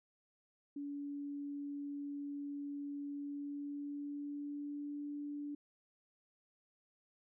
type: tone with pitch glide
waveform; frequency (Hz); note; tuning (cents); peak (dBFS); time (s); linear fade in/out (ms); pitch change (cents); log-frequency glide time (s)
sine; 285.6 to 290.6; D4 to D4; -48 to -18; -40; 0.76-5.55; 5; +30; 3.11-5.06
effects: none